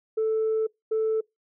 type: tone pair in turn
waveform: sine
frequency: 440 / 440 Hz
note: A4 / A4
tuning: 0 / 0 cents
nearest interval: unison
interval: 0 cents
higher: neither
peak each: -20 dBFS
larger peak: neither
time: 0.17-0.67 / 0.91-1.21 s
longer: first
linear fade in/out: 10 ms
effects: noise-tail reverb RT60 0.2 s tail -26 dB re dry + tanh soft clip ceiling -19 dBFS